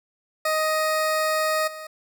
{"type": "tone with level steps", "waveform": "20% pulse", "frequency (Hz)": 625, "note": "D#5", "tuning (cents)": 8, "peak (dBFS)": [-16, -30], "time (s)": [0.45, 1.87], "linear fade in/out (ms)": 5, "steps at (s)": 1.67, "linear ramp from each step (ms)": 10, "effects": []}